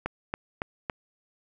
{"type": "click train", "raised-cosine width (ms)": 0.5, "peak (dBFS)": -14, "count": 4, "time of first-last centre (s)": [0.06, 0.898], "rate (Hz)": 3.58, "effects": []}